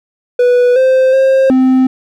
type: tone with pitch steps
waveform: triangle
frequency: 491.6 / 521 / 532 / 259.4 Hz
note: B4 / C5 / C5 / C4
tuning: -8 / -7 / +29 / -15 cents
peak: -4 dBFS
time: 0.39-1.87 s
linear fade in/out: 5 ms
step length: 370 ms
effects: none

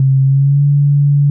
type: tone with pitch glide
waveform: sine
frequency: 134.4 to 143.22 Hz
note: C3 to D3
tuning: +47 to -43 cents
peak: -7 dBFS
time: 0-1.3 s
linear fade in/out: 2 ms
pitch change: +110 cents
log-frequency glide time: 0.23-0.63 s
effects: none

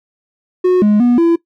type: tone with pitch steps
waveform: triangle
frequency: 364.9 / 209.1 / 243 / 336.1 Hz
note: F#4 / G#3 / B3 / E4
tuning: -24 / +12 / -28 / +34 cents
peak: -5 dBFS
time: 0.64-1.36 s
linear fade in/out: 10 ms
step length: 180 ms
effects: noise-tail reverb RT60 0.1 s tail -20 dB re dry + tanh soft clip ceiling -1 dBFS

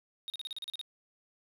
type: tone bursts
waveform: triangle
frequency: 3729 Hz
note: A#7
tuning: in tune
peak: -35 dBFS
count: 10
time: 0.28-0.813 s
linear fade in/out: 0 ms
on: 20 ms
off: 37 ms
effects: none

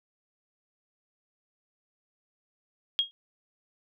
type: tone with exponential decay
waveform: sine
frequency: 3265 Hz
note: G#7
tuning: 30 cents flat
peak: -18 dBFS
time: 2.99-3.11 s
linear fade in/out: 0 ms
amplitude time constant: 26 ms
effects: none

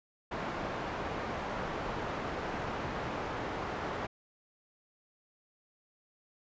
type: low-pass noise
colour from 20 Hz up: white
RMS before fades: -37 dBFS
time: 0.31-4.07 s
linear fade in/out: 10 ms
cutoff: 1100 Hz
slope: 12 dB/octave
effects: resampled to 16000 Hz

